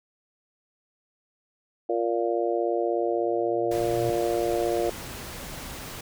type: harmonic tone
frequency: 116.54 Hz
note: A#2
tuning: in tune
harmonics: 3 / 4 / 5 / 6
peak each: -27 / -28 / -29 / -30 dBFS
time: 1.89-4.9 s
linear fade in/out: 5 ms
type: tone with exponential growth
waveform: sine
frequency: 120 Hz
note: B2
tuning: 49 cents flat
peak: -29 dBFS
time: 2.81-4.1 s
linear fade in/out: 5 ms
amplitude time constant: 280 ms
type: noise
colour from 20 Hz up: pink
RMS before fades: -38 dBFS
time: 3.71-6.01 s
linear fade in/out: 5 ms
effects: none